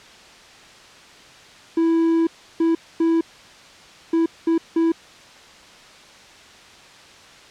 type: tone bursts at uneven times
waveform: triangle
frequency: 329.6 Hz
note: E4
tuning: in tune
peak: -13 dBFS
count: 6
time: 1.77-2.27 / 2.6-2.75 / 3-3.21 / 4.13-4.26 / 4.47-4.58 / 4.76-4.92 s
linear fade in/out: 5 ms
effects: white hiss -45 dBFS RMS until 7.5 s + low-pass 5000 Hz 12 dB/octave